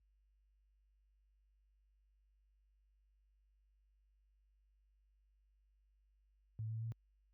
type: tone with pitch steps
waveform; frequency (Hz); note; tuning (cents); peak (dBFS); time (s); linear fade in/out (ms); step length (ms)
sine; 110 / 111.79 / 113.62; A2 / A2 / A#2; 0 / +28 / -44; -39; 6.59-6.92; 0; 110
effects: added 50 Hz sine -66 dBFS peak until 7.33 s + high-pass 60 Hz 12 dB/octave